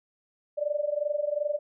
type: tone with amplitude modulation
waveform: sine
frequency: 590 Hz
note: D5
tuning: 8 cents sharp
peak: -22 dBFS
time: 0.57-1.59 s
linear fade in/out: 20 ms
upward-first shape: sine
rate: 22.7 Hz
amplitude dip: 85%
effects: none